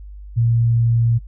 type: tone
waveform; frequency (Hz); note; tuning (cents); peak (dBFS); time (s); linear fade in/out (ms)
sine; 116.4; A#2; -2; -13; 0.36-1.19; 20
effects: noise-tail reverb RT60 0.1 s tail -22 dB re dry + added 50 Hz sine -33 dBFS peak until 1.27 s